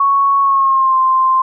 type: tone with pitch glide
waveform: sine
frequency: 1108.7 to 1046.5 Hz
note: C#6 to C6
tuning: 0 to 0 cents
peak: -9 dBFS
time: 0-1.42 s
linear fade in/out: 5 ms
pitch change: -100 cents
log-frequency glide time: 0.41-0.98 s
effects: none